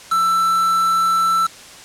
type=tone with quantisation; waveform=triangle; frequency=1331 Hz; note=E6; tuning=16 cents sharp; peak=-12 dBFS; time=0.11-1.47 s; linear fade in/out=10 ms; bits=4; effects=white hiss -39 dBFS RMS until 1.84 s + low-pass 8000 Hz 12 dB/octave